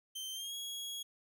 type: tone with pitch glide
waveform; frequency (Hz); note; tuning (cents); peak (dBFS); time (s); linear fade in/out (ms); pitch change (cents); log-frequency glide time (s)
sawtooth; 3116 to 3320; G7 to G#7; -11 to -1; -37; 0.15-1.03; 10; +110; 0.32-0.55
effects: none